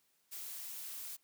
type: noise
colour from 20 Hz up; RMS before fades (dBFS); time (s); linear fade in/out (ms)
blue; -45; 0.31-1.17; 20
effects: white hiss -75 dBFS RMS until 1.23 s + high-pass 80 Hz 12 dB/octave